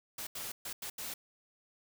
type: noise bursts at uneven times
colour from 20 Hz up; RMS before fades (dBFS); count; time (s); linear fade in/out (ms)
white; -41; 5; 0.18-0.27 / 0.35-0.52 / 0.65-0.73 / 0.82-0.9 / 0.98-1.14; 5
effects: none